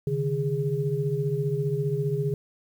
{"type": "tone cluster", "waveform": "sine", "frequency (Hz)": [137.3, 152.3, 411.9], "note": ["C#3", "D#3", "G#4"], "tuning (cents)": [-16, -37, -14], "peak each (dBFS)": [-28, -28, -28], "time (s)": [0.07, 2.34], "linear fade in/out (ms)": 2, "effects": ["9-bit"]}